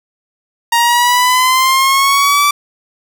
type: exponential sweep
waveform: sawtooth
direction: up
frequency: 932.3 to 1166 Hz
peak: -5 dBFS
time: 0.72-2.51 s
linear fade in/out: 5 ms
effects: none